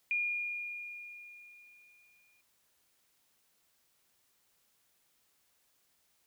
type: tone with exponential decay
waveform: sine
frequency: 2425 Hz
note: D#7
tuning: 45 cents flat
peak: -28 dBFS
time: 0.11-2.41 s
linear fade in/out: 1 ms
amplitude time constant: 500 ms
effects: white hiss -73 dBFS RMS until 6.26 s